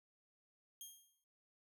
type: tone with exponential decay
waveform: 10% pulse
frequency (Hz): 3226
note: G7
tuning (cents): +49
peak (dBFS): -39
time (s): 0.81-1.24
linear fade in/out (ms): 1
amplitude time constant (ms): 92
effects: noise-tail reverb RT60 0.2 s tail -18 dB re dry